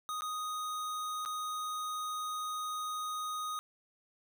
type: tone with dropouts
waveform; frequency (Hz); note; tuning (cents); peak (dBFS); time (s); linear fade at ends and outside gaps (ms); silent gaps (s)
square; 1244.5; D#6; 0; -36; 0.09-3.59; 0; 0.208-0.22 / 1.251-1.259
effects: none